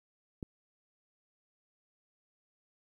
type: click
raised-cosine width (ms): 3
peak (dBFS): -26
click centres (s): 0.428
effects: 11-bit

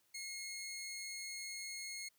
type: tone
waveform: 15% pulse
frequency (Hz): 2161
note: C#7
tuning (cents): -45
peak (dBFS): -37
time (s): 0.14-2.09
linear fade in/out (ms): 10
effects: white hiss -75 dBFS RMS until 2.18 s + high-pass 60 Hz 12 dB/octave

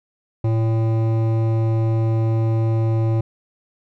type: tone with hard clipping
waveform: triangle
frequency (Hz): 112.4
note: A2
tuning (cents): +37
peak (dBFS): -18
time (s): 0.44-3.21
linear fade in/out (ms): 5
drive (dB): 17
effects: none

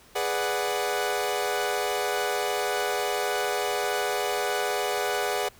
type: chord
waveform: sawtooth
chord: G# half-diminished seventh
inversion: none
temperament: equal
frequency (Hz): 415.3 / 493.9 / 587.3 / 740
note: G#4 / B4 / D5 / F#5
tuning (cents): 0 / 0 / 0 / 0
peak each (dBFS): -26 / -28 / -29 / -26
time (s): 0.15-5.49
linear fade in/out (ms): 10
effects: pink hiss -54 dBFS RMS until 5.59 s

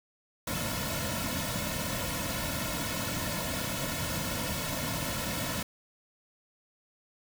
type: noise with comb filter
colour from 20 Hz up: pink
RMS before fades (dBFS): -33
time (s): 0.47-5.63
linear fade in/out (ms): 5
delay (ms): 2.5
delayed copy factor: -0.95
effects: none

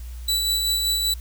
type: tone with tremolo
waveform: sawtooth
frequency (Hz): 3951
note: B7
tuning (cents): 0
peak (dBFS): -16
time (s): 0.28-1.14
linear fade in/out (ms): 5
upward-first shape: sine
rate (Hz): 5.2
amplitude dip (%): 30
effects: added 60 Hz sine -32 dBFS peak until 1.2 s + white hiss -50 dBFS RMS until 1.2 s

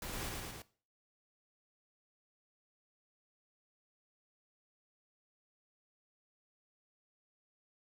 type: noise with echo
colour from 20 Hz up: pink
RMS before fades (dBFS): -43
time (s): 0.02-0.29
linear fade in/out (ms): 2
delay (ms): 110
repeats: 3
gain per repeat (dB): -2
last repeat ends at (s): 0.62
effects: noise-tail reverb RT60 0.4 s tail -18 dB re dry

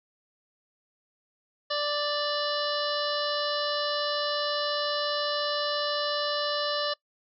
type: harmonic tone with a mistuned harmonic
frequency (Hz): 587.3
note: D5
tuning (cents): 0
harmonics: 1 / 2 / 3 / 5 / 6 / 7 / 8 / 9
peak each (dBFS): -30 / -33 / -36 / -36 / -39 / -35 / -39 / -38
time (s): 1.7-6.94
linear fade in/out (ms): 10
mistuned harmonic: 7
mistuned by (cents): -18
effects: noise-tail reverb RT60 0.1 s tail -22 dB re dry

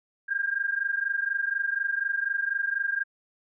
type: tone pair together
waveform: sine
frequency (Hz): 1594 / 1618.1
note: G6 / G#6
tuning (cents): +28 / -46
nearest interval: unison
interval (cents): 26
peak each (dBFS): -28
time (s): 0.28-3.04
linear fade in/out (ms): 20
effects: none

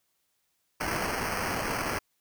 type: noise with sample-and-hold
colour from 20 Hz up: white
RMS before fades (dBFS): -31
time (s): 0.8-1.99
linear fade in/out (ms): 10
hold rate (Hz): 3675
effects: white hiss -75 dBFS RMS until 2.2 s

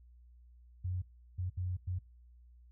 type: tone bursts at uneven times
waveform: sine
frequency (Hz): 90.7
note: F#2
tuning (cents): -34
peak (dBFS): -33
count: 4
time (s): 0.84-1.02 / 1.38-1.5 / 1.57-1.77 / 1.87-1.99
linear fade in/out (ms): 10
effects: noise-tail reverb RT60 0.3 s tail -23 dB re dry + added 60 Hz sine -56 dBFS peak until 2.71 s

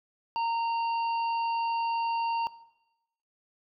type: harmonic tone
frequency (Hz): 923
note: A#5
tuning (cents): -17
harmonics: 1 / 3 / 5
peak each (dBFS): -27 / -39 / -44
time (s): 0.36-2.47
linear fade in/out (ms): 0
effects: noise-tail reverb RT60 0.9 s tail -18 dB re dry

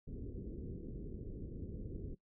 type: low-pass noise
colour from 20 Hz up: pink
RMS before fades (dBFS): -45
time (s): 0.07-2.15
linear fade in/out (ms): 10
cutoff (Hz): 450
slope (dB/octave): 48
effects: noise-tail reverb RT60 0.1 s tail -18 dB re dry

